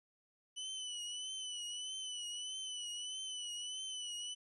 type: tone with vibrato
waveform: sawtooth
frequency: 2988 Hz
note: F#7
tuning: 16 cents sharp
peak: -38 dBFS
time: 0.56-4.35 s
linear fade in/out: 20 ms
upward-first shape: triangle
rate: 1.6 Hz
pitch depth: 65 cents each way
effects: resampled to 24000 Hz + 13-bit